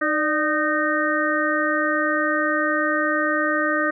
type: harmonic tone with a mistuned harmonic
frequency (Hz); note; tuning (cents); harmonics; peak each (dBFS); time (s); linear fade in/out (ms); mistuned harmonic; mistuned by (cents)
308.2; D#4; -16; 1 / 2 / 4 / 5 / 6; -25 / -25 / -25 / -25 / -25; 0.01-3.91; 10; 2; -60
effects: none